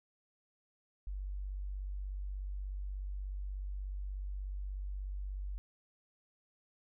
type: tone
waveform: sine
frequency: 48.3 Hz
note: G1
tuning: 25 cents flat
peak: -37 dBFS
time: 1.07-5.58 s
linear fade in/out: 0 ms
effects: none